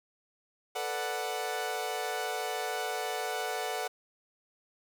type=chord; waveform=sawtooth; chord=B minor seventh; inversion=third; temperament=equal; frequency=440 / 493.9 / 587.3 / 740 Hz; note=A4 / B4 / D5 / F#5; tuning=0 / 0 / 0 / 0 cents; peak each=-34 / -36 / -37 / -31 dBFS; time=0.75-3.88 s; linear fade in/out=10 ms; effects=none